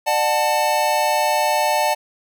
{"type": "chord", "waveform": "square", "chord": "D major", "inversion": "none", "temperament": "equal with one note detuned", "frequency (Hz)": [600, 740, 880], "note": ["D5", "F#5", "A5"], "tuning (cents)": [37, 0, 0], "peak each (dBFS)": [-22, -23, -20], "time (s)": [0.06, 1.95], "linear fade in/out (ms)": 20, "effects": []}